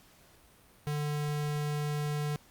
square tone, 148.2 Hz, D3, 16 cents sharp, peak -31 dBFS, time 0.87-2.36 s, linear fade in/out 0 ms, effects pink hiss -60 dBFS RMS until 2.5 s + Opus 48 kbps

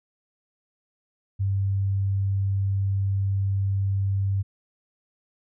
sine tone, 98 Hz, G2, in tune, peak -21 dBFS, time 1.39-4.43 s, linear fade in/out 20 ms, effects none

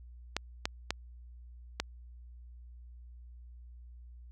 clicks, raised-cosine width 0.2 ms, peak -13 dBFS, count 4, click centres 0.366 / 0.655 / 0.906 / 1.8 s, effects added 60 Hz sine -48 dBFS peak until 4.31 s

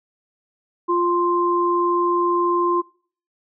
sine tone pair together, 349.2 / 1046.4 Hz, F4 / C6, 0 / 0 cents, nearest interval octave + perfect fifth, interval 1900 cents, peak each -19 dBFS, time 0.88-2.82 s, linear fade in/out 20 ms, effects noise-tail reverb RT60 0.5 s tail -24 dB re dry

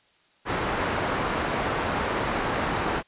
white low-pass noise, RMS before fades -27 dBFS, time 0.45-3.03 s, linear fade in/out 50 ms, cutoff 1300 Hz, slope 12 dB/octave, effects white hiss -62 dBFS RMS until 3.07 s + resampled to 8000 Hz

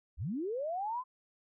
sine linear sweep, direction up, 49 to 1046.5 Hz, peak -33 dBFS, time 0.17-1.04 s, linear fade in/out 50 ms, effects none

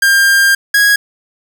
45% pulse tone pair in turn, 1600 / 1651.6 Hz, G6 / G#6, +35 / -10 cents, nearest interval minor second, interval 55 cents, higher second, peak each -7 dBFS, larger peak neither, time 0.02-0.55 / 0.74-0.96 s, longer first, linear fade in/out 5 ms, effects 8-bit

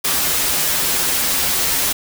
white noise with comb filter, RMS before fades -18 dBFS, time 0.04-1.93 s, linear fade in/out 10 ms, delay 9.2 ms, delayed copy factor -0.7, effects none

